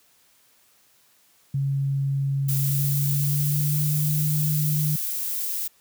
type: tone with pitch glide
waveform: sine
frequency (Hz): 137.9 to 151.25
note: C#3 to D#3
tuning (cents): -9 to -49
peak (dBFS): -21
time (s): 1.54-4.96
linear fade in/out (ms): 5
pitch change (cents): +160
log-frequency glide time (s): 2.56-4.1
type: noise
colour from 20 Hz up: violet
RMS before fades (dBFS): -28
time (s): 2.48-5.68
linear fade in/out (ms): 10
effects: white hiss -60 dBFS RMS until 5.8 s + high-pass 60 Hz 12 dB/octave